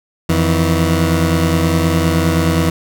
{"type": "tone pair together", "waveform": "20% pulse", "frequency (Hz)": [85.6, 161.59], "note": ["F2", "E3"], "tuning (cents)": [-34, -34], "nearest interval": "major seventh", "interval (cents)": 1100, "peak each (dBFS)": -10, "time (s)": [0.29, 2.7], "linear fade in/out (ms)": 5, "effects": []}